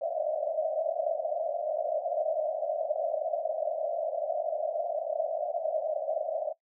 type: band-pass noise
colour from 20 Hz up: white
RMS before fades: -31 dBFS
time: 0.01-6.53 s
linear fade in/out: 10 ms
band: 590 to 670 Hz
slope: 96 dB/octave
effects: noise-tail reverb RT60 0.1 s tail -19 dB re dry